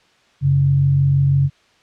sine tone pair together, 92.5 / 138.59 Hz, F#2 / C#3, 0 / 0 cents, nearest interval perfect fifth, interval 700 cents, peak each -22 / -12 dBFS, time 0.41-1.5 s, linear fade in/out 50 ms, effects white hiss -55 dBFS RMS until 1.82 s + low-pass 4000 Hz 12 dB/octave

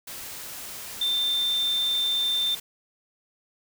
sine tone in noise, 3577 Hz, A7, 28 cents sharp, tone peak -22 dBFS, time 1.01-2.55 s, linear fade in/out 5 ms, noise white, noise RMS -38 dBFS, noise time 0.07-2.6 s, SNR +13 dB, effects none

